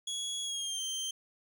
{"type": "tone with pitch glide", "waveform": "25% pulse", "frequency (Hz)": [3346, 3140], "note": ["G#7", "G7"], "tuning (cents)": [12, 2], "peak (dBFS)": -30, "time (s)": [0.07, 1.11], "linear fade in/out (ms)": 5, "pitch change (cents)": -110, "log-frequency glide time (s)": [0.43, 0.81], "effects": []}